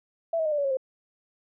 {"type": "tone with pitch steps", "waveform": "sine", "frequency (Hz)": [664, 638.4, 613.8, 590.2, 567.5, 545.6, 524.6], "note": ["E5", "D#5", "D#5", "D5", "C#5", "C#5", "C5"], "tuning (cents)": [12, 44, -24, 8, 41, -28, 4], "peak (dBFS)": -23, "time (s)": [0.33, 0.771], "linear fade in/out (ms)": 5, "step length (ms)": 63, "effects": []}